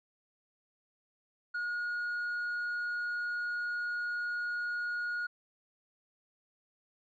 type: tone with tanh clipping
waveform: sine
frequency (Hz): 1441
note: F#6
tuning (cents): -46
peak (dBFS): -33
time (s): 1.54-5.27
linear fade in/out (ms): 10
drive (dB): 2
effects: none